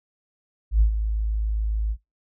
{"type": "tone with ADSR envelope", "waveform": "sine", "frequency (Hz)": 53.6, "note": "A1", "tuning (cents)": -45, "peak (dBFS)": -11, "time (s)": [0.71, 1.97], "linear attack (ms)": 99, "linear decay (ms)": 96, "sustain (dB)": -10, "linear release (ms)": 59, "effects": ["noise-tail reverb RT60 0.2 s tail -24 dB re dry", "tanh soft clip ceiling -9 dBFS"]}